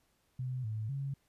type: tone with pitch steps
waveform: sine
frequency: 127.6 / 108.9 / 138 Hz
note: C3 / A2 / C#3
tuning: -43 / -17 / -7 cents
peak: -34 dBFS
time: 0.39-1.14 s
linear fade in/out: 5 ms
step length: 250 ms
effects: pink hiss -74 dBFS RMS until 1.28 s + resampled to 32000 Hz